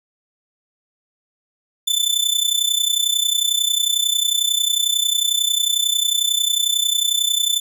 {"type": "tone with amplitude modulation", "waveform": "sawtooth", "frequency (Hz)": 3520, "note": "A7", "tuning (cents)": 0, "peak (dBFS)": -10, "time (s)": [1.87, 7.6], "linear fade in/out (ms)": 10, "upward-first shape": "sine", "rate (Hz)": 31.1, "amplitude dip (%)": 80, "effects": []}